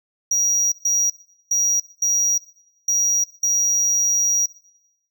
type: tone bursts at uneven times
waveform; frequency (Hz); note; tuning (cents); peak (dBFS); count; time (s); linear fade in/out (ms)
triangle; 5750; F8; +50; -14; 6; 0.31-0.72 / 0.85-1.1 / 1.51-1.8 / 2.02-2.38 / 2.88-3.24 / 3.43-4.46; 5
effects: noise-tail reverb RT60 0.9 s tail -21 dB re dry